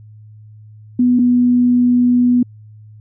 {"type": "tone pair in turn", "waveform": "sine", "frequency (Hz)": [246.9, 245.5], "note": ["B3", "B3"], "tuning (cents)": [0, -10], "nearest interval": "unison", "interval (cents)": 10, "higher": "first", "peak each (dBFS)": [-9, -9], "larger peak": "neither", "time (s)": [[0.99, 1.19], [1.19, 2.43]], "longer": "second", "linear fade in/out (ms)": 5, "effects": ["added 107 Hz sine -37 dBFS peak until 3 s"]}